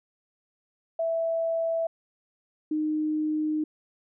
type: tone pair in turn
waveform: sine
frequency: 659.3 / 307.4 Hz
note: E5 / D#4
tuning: 0 / -21 cents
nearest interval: octave + minor second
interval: 1321 cents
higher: first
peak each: -24 dBFS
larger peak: neither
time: 0.99-1.87 / 2.71-3.64 s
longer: second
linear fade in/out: 5 ms
effects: none